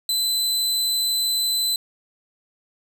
sawtooth tone, 4027 Hz, B7, 33 cents sharp, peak -17 dBFS, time 0.09-1.76 s, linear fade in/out 2 ms, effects none

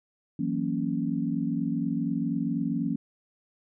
sine chord, F# dominant seventh, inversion third, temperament equal, 164.81 / 185 / 233.1 / 277.2 Hz, E3 / F#3 / A#3 / C#4, 0 / 0 / 0 / 0 cents, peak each -32 / -33 / -30 / -30 dBFS, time 0.39-2.96 s, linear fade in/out 5 ms, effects none

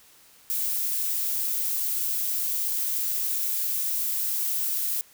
violet noise, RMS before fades -27 dBFS, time 0.5-5.01 s, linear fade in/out 0 ms, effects white hiss -55 dBFS RMS until 5.13 s

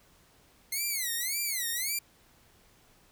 5% pulse tone with vibrato, 2087 Hz, C7, 5 cents flat, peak -20 dBFS, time 0.72-1.99 s, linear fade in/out 5 ms, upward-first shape sine, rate 1.8 Hz, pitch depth 220 cents each way, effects pink hiss -62 dBFS RMS until 3.11 s

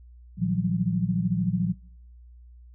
sine tone cluster, 115.7 / 158.7 / 176.6 / 190.1 Hz, A#2 / D#3 / F3 / F#3, -13 / +35 / +20 / +47 cents, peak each -30 / -31 / -25 / -29 dBFS, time 0.37-1.75 s, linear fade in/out 50 ms, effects noise-tail reverb RT60 0.8 s tail -26 dB re dry + added 60 Hz sine -46 dBFS peak until 2.74 s

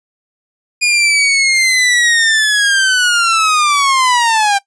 sawtooth linear sweep, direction down, 2447 to 784 Hz, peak -6 dBFS, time 0.81-4.59 s, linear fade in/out 20 ms, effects noise-tail reverb RT60 0.1 s tail -20 dB re dry + resampled to 22050 Hz

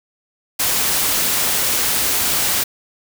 white noise, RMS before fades -18 dBFS, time 0.59-2.64 s, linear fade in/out 10 ms, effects none

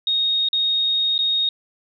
sine tone with dropouts, 3729 Hz, A#7, in tune, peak -17 dBFS, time 0.07-1.49 s, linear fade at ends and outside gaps 2 ms, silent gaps 0.487-0.53 / 1.18-1.189 s, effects none

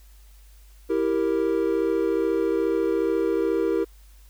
triangle chord, E diminished, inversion none, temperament equal, 329.6 / 392 / 466.2 Hz, E4 / G4 / Bb4, 0 / 0 / 0 cents, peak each -23 dBFS, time 0.89-3.85 s, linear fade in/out 20 ms, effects added 50 Hz sine -47 dBFS peak until 4.29 s + white hiss -59 dBFS RMS until 4.29 s

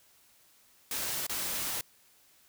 white noise with dropouts, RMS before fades -34 dBFS, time 0.91-1.81 s, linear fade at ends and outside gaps 2 ms, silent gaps 1.267-1.295 s, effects white hiss -63 dBFS RMS until 2.48 s

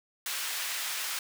pink high-pass noise, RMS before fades -34 dBFS, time 0.26-1.19 s, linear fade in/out 2 ms, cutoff 1600 Hz, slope 12 dB/octave, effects none

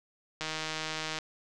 click train, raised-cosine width 0.2 ms, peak -17 dBFS, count 123, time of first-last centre 0.41-1.187 s, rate 157 Hz, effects resampled to 24000 Hz + 8-bit

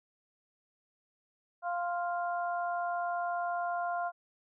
harmonic tone, 349.2 Hz, F4, in tune, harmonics 2 / 3 / 4, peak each -32 / -39 / -39 dBFS, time 1.62-4.12 s, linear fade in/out 50 ms, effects none

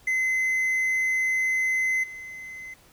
triangle tone with level steps, 2049 Hz, C7, 37 cents flat, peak -20 / -35 dBFS, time 0.07-2.74 s, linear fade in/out 5 ms, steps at 2.03 s, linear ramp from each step 10 ms, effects pink hiss -56 dBFS RMS until 2.92 s

